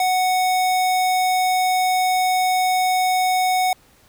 square tone, 740 Hz, F#5, in tune, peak -17 dBFS, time 0-3.73 s, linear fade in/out 2 ms, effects pink hiss -54 dBFS RMS until 4.08 s

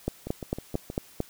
two click trains, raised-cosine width 2 ms, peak -21 / -13 dBFS, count 5 / 6, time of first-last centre 0.27-0.901 / 0.08-1.204 s, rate 6.34 / 4.45 Hz, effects white hiss -53 dBFS RMS until 1.29 s

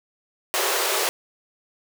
pink high-pass noise, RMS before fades -23 dBFS, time 0.54-1.09 s, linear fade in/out 0 ms, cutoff 360 Hz, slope 96 dB/octave, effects none

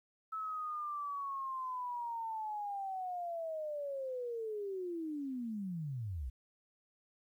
sine linear sweep, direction down, 1308 to 56.2 Hz, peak -37 dBFS, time 0.32-6.3 s, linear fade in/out 10 ms, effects 12-bit

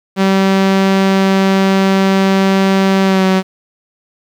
sawtooth tone with pitch glide, 192.9 to 188.82 Hz, G3 to F#3, -28 to +35 cents, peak -5 dBFS, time 0.16-3.43 s, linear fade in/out 50 ms, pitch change -37 cents, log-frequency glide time 3.03-3.24 s, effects low-pass 5000 Hz 12 dB/octave + 7-bit

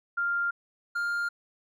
sine / triangle tone pair in turn, 1396.9 / 1403.1 Hz, F6 / F6, 0 / +8 cents, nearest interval unison, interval 8 cents, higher second, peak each -25 dBFS, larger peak neither, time 0.17-0.51 / 0.95-1.29 s, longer neither, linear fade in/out 10 ms, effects none

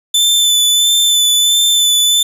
sawtooth tone with vibrato, 3520 Hz, A7, in tune, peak -6 dBFS, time 0.14-2.23 s, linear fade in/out 5 ms, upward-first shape sine, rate 1.5 Hz, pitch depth 19 cents each way, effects resampled to 32000 Hz + 7-bit

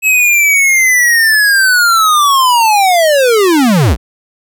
square linear sweep, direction down, 2589 to 44.89 Hz, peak -7 dBFS, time 0.02-3.97 s, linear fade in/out 50 ms, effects none

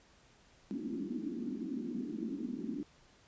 pink band-pass noise, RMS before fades -39 dBFS, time 0.71-2.83 s, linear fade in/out 0 ms, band 210 to 320 Hz, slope 48 dB/octave, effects pink hiss -64 dBFS RMS until 3.27 s + resampled to 16000 Hz

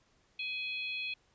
harmonic tone, 839 Hz, G#5, 17 cents sharp, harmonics 3 / 4 / 5, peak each -36 / -42 / -45 dBFS, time 0.39-1.14 s, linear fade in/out 5 ms, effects pink hiss -70 dBFS RMS until 1.34 s + resampled to 16000 Hz

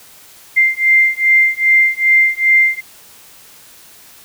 sine beating tone pair, 2093 / 2095.5 Hz, C7 / C7, 0 / +2 cents, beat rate 2.5 Hz, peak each -12 dBFS, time 0.56-2.81 s, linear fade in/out 20 ms, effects white hiss -42 dBFS RMS until 4.24 s

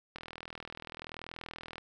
click train, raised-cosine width 0.3 ms, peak -26 dBFS, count 67, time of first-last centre 0.16-1.782 s, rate 40.7 Hz, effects none

